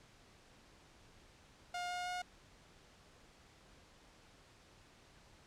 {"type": "tone with pitch steps", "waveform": "sawtooth", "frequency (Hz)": [711, 715.5, 720.1], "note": ["F5", "F5", "F#5"], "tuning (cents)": [31, 42, -47], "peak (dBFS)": -35, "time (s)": [1.74, 2.22], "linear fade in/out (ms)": 5, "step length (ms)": 160, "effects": ["pink hiss -63 dBFS RMS until 5.46 s", "low-pass 7000 Hz 12 dB/octave"]}